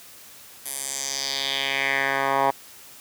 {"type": "tone with band-pass filter sweep", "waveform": "10% pulse", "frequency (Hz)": 136.7, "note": "C#3", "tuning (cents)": -24, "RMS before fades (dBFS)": -25, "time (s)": [0.65, 2.51], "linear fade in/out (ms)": 10, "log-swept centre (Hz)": [11000, 920], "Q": 2.7, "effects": ["white hiss -46 dBFS RMS until 3 s", "high-pass 60 Hz 12 dB/octave"]}